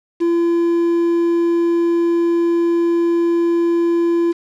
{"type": "tone with quantisation", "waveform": "triangle", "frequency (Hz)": 340, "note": "F4", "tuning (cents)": -46, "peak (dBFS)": -11, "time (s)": [0.2, 4.33], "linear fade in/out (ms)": 20, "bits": 6, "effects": ["low-pass 5000 Hz 12 dB/octave"]}